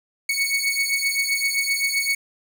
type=beating tone pair; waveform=sawtooth; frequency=2217 / 2224.7 Hz; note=C#7 / C#7; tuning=0 / +6 cents; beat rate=7.7 Hz; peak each=-20 dBFS; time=0.29-2.15 s; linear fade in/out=5 ms; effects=none